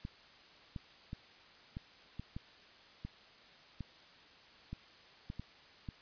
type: clicks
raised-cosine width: 5 ms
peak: -29 dBFS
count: 12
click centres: 0.051 / 0.762 / 1.131 / 1.769 / 2.196 / 2.365 / 3.05 / 3.807 / 4.73 / 5.301 / 5.396 / 5.888 s
effects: white hiss -59 dBFS RMS until 6.01 s + resampled to 11025 Hz